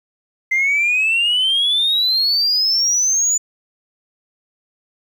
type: exponential sweep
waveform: sine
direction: up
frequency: 2066 to 7020 Hz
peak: -12 dBFS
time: 0.51-3.38 s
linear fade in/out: 10 ms
effects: tanh soft clip ceiling -11 dBFS + 8-bit